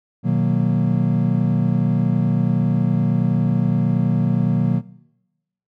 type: chord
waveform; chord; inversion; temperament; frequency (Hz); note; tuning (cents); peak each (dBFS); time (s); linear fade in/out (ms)
triangle; B major seventh; none; equal; 123.47 / 155.56 / 185 / 233.1; B2 / D#3 / F#3 / A#3; 0 / 0 / 0 / 0; -19 / -19 / -18 / -21; 0.23-4.82; 50
effects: noise-tail reverb RT60 0.9 s tail -20 dB re dry